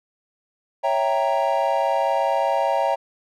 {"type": "chord", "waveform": "triangle", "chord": "C# diminished seventh", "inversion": "none", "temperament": "equal", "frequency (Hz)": [554.4, 659.3, 784, 932.3], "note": ["C#5", "E5", "G5", "Bb5"], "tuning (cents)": [0, 0, 0, 0], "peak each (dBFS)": -22, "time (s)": [0.83, 2.96], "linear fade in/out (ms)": 20, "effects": []}